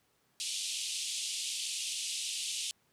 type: band-pass noise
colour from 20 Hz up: pink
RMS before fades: -37 dBFS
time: 0.4-2.71 s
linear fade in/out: 0 ms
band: 2700 to 10000 Hz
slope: 48 dB/octave
effects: pink hiss -72 dBFS RMS until 2.92 s + high-pass 100 Hz 12 dB/octave